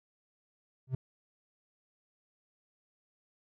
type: tone with exponential growth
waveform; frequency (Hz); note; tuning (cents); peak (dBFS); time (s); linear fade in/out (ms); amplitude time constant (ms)
triangle; 130; C3; -11; -23; 0.87-0.95; 5; 17
effects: none